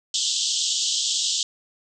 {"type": "band-pass noise", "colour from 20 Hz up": "pink", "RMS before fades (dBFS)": -24, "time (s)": [0.14, 1.43], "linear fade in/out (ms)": 2, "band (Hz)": [3000, 7900], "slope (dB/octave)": 96, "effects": []}